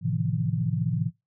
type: chord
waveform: sine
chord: F dominant seventh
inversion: first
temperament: equal with one note detuned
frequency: 110 / 130.81 / 155.56 / 170.53 Hz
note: A2 / C3 / Eb3 / F3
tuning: 0 / 0 / 0 / -41 cents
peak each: -29 dBFS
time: 0.01-1.11 s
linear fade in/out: 50 ms
effects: noise-tail reverb RT60 0.2 s tail -21 dB re dry